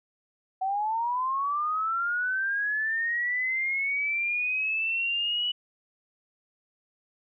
sine linear sweep, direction up, 747 to 2960 Hz, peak -25 dBFS, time 0.61-5.52 s, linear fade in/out 10 ms, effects none

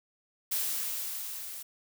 blue noise with level ramp, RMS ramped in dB -30 to -42 dBFS, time 0.51-1.63 s, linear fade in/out 10 ms, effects none

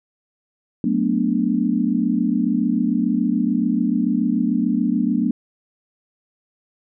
sine chord, B minor seventh, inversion second, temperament equal, 185 / 220 / 246.9 / 293.7 Hz, F#3 / A3 / B3 / D4, 0 / 0 / 0 / 0 cents, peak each -24 / -21 / -21 / -23 dBFS, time 0.84-5.31 s, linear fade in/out 2 ms, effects none

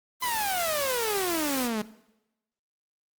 white noise, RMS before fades -33 dBFS, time 0.2-1.7 s, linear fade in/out 50 ms
sawtooth exponential sweep, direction down, 1026 to 206.5 Hz, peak -23 dBFS, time 0.22-1.82 s, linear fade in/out 5 ms
effects noise-tail reverb RT60 0.9 s tail -19 dB re dry + Opus 32 kbps

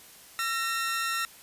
sawtooth tone pair together, 1348 / 1851.6 Hz, E6 / A#6, +38 / -12 cents, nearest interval perfect fourth, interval 550 cents, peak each -26 / -28 dBFS, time 0.39-1.25 s, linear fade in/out 0 ms, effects white hiss -51 dBFS RMS until 1.42 s + resampled to 32000 Hz

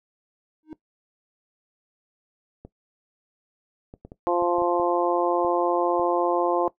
triangle tone with exponential growth, 311.2 Hz, D#4, in tune, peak -28 dBFS, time 0.63-0.73 s, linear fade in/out 1 ms, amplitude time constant 20 ms
clicks, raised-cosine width 2 ms, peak -27 dBFS, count 10, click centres 2.65 / 3.939 / 4.05 / 4.119 / 4.423 / 4.584 / 4.62 / 4.798 / 5.448 / 5.996 s
harmonic tone, 174.61 Hz, F3, in tune, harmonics 2 / 3 / 4 / 5 / 6, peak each -24 / -26 / -27 / -28 / -29 dBFS, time 4.27-6.68 s, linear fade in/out 0 ms
effects noise-tail reverb RT60 0.1 s tail -17 dB re dry

